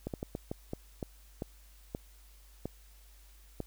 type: slowing click train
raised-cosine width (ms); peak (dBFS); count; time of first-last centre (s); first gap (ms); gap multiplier
2; -22; 11; 0.07-3.603; 68; 1.34
effects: added 50 Hz sine -55 dBFS peak until 3.66 s + white hiss -63 dBFS RMS until 3.66 s